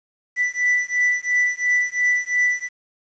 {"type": "beating tone pair", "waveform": "triangle", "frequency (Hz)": [1975.5, 1978.4], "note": ["B6", "B6"], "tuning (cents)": [0, 3], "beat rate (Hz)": 2.9, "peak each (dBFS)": -19, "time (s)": [0.36, 2.69], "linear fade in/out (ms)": 50, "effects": ["resampled to 16000 Hz", "8-bit"]}